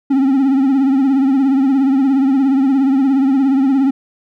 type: tone with vibrato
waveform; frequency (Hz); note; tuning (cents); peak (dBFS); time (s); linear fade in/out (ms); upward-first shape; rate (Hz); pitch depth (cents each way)
triangle; 269.8; C#4; -47; -8; 0.1-3.91; 10; triangle; 17; 89
effects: none